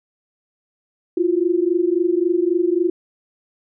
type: tone pair together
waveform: sine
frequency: 338 / 361.7 Hz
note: E4 / F#4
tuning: +43 / -39 cents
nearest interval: minor second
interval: 118 cents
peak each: -18 dBFS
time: 1.17-2.9 s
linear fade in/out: 5 ms
effects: none